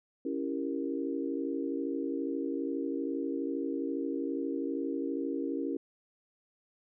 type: chord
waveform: sine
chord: C# diminished seventh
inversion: none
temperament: equal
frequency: 277.2 / 329.6 / 392 / 466.2 Hz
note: C#4 / E4 / G4 / Bb4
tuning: 0 / 0 / 0 / 0 cents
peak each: -34 / -36 / -39 / -39 dBFS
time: 0.25-5.77 s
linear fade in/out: 5 ms
effects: none